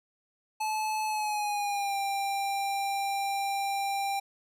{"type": "tone with pitch glide", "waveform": "square", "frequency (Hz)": [864, 792.3], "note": ["A5", "G5"], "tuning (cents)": [-32, 18], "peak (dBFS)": -29, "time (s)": [0.6, 4.2], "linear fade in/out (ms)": 10, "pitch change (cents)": -150, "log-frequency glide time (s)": [1.06, 1.96], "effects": ["resampled to 32000 Hz"]}